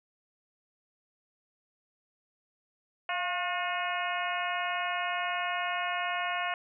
harmonic tone with a mistuned harmonic, 360.2 Hz, F#4, 46 cents flat, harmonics 2 / 3 / 4 / 5 / 6 / 7 / 8, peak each -34 / -36 / -37 / -38 / -39 / -39 / -40 dBFS, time 3.09-6.54 s, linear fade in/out 2 ms, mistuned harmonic 2, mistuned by -48 cents, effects none

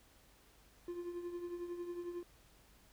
triangle tone with tremolo, 349.2 Hz, F4, in tune, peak -36 dBFS, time 0.88-2.23 s, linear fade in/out 2 ms, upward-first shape triangle, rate 11 Hz, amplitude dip 65%, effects added 50 Hz sine -68 dBFS peak until 2.92 s + pink hiss -66 dBFS RMS until 2.92 s

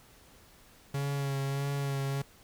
45% pulse tone with vibrato, 139 Hz, C#3, 5 cents sharp, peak -30 dBFS, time 0.94-2.22 s, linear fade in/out 5 ms, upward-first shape sine, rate 1.6 Hz, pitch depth 24 cents each way, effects pink hiss -58 dBFS RMS until 2.43 s

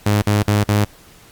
sawtooth tone bursts, 103.83 Hz, G#2, in tune, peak -9 dBFS, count 4, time 0.06-0.847 s, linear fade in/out 5 ms, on 160 ms, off 49 ms, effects pink hiss -46 dBFS RMS until 1.31 s + Opus 48 kbps

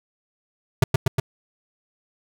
square tone with echo, 130.81 Hz, C3, in tune, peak -12 dBFS, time 0.82-0.84 s, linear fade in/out 5 ms, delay 120 ms, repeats 3, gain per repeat -2 dB, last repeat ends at 1.2 s, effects none

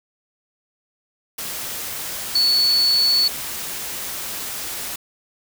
sine tone in noise, 4435 Hz, C#8, in tune, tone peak -14 dBFS, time 2.35-3.28 s, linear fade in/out 5 ms, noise white, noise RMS -29 dBFS, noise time 1.38-4.96 s, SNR +12 dB, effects none

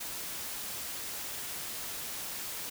white noise, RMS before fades -39 dBFS, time 0-2.7 s, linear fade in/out 10 ms, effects none

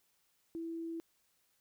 sine tone, 330.6 Hz, E4, 5 cents sharp, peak -38 dBFS, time 0.55-1 s, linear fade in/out 0 ms, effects white hiss -75 dBFS RMS until 1.6 s

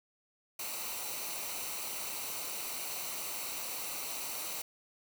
white noise with comb filter, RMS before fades -39 dBFS, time 0.59-4.62 s, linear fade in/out 5 ms, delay 0.59 ms, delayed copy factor -0.6, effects none

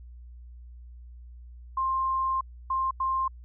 sine tone bursts at uneven times, 1056 Hz, C6, 16 cents sharp, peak -24 dBFS, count 3, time 1.77-2.41 / 2.7-2.91 / 3-3.28 s, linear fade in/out 5 ms, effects added 60 Hz sine -43 dBFS peak until 3.44 s

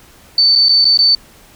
sine tone with dropouts, 4534 Hz, C#8, 38 cents sharp, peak -7 dBFS, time 0.38-1.15 s, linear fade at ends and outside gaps 2 ms, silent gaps 0.554-0.558 / 0.686-0.692 / 0.845-0.852 / 0.974-0.989 s, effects pink hiss -44 dBFS RMS until 1.55 s

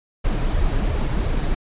brown noise with flanger, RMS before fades -20 dBFS, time 0.24-1.55 s, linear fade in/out 10 ms, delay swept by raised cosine 1.7 to 7.4 ms, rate 2.9 Hz, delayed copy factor +0.6, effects resampled to 8000 Hz

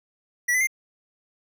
square tone with pitch steps, 1944 / 2015 / 2104 Hz, B6 / B6 / C7, -28 / +34 / +9 cents, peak -20 dBFS, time 0.48-0.672 s, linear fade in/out 10 ms, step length 64 ms, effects none

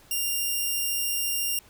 5% pulse tone, 2794 Hz, F7, in tune, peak -16 dBFS, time 0.11-1.59 s, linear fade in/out 2 ms, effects pink hiss -55 dBFS RMS until 1.69 s

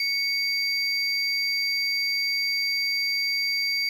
triangle tone pair together, 2217 / 4698 Hz, C#7 / D8, 0 / 0 cents, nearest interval octave + minor second, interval 1300 cents, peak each -24 dBFS, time 0-3.89 s, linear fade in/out 2 ms, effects tanh soft clip ceiling -14 dBFS + 9-bit

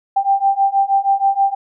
sine beating tone pair, 784 / 790.3 Hz, G5 / G5, 0 / +14 cents, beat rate 6.3 Hz, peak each -16 / -15 dBFS, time 0.16-1.55 s, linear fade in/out 10 ms, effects none

